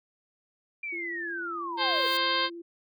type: linear sweep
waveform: sine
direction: down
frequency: 2387 to 455.8 Hz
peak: -32 dBFS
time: 0.83-2.07 s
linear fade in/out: 5 ms
type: tone with vibrato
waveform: sine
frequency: 340.7 Hz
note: F4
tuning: 43 cents flat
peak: -38 dBFS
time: 0.92-2.62 s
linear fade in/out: 10 ms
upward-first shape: square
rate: 16 Hz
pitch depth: 11 cents each way
type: noise with exponential growth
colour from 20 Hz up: blue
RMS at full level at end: -39 dBFS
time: 1.72-2.17 s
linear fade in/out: 1 ms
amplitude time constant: 96 ms
type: harmonic tone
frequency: 526 Hz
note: C5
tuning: 9 cents sharp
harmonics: 1 / 2 / 3 / 4 / 5 / 6 / 7 / 8 / 9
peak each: -35 / -29 / -32 / -34 / -38 / -32 / -33 / -35 / -36 dBFS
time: 1.77-2.5 s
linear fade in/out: 50 ms
effects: none